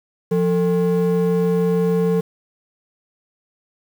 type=ring-modulated tone; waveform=triangle; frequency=310.7 Hz; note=D#4; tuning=2 cents flat; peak=-10 dBFS; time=0.31-2.21 s; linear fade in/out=10 ms; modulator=136 Hz; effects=7-bit